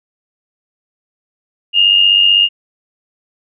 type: tone with amplitude modulation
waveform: sine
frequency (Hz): 2832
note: F7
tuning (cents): +23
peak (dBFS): -4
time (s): 1.73-2.49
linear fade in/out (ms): 50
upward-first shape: sine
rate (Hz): 95.8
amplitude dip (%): 60
effects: none